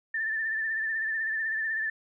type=tone with vibrato; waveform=sine; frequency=1776 Hz; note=A6; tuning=16 cents sharp; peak=-27 dBFS; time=0.14-1.9 s; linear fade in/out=5 ms; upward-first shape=triangle; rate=16 Hz; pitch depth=52 cents each way; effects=none